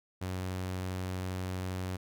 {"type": "tone", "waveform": "sawtooth", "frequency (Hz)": 92.5, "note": "F#2", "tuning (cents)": 0, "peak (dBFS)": -30, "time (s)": [0.21, 1.97], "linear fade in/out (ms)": 10, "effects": []}